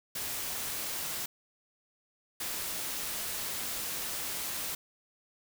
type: noise bursts at uneven times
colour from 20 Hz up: white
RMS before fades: -36 dBFS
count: 2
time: 0.15-1.26 / 2.4-4.75 s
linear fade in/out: 5 ms
effects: none